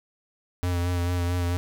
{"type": "tone with vibrato", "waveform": "square", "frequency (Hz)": 88.1, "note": "F2", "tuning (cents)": 16, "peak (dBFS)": -24, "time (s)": [0.63, 1.57], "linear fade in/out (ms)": 0, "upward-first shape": "sine", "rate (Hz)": 4.5, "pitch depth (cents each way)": 27, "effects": []}